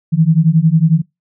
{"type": "beating tone pair", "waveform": "sine", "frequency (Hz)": [155.56, 166.56], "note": ["D#3", "E3"], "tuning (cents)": [0, 18], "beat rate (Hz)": 11, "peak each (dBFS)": -11, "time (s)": [0.12, 1.02], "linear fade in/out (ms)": 20, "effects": ["noise-tail reverb RT60 0.2 s tail -25 dB re dry"]}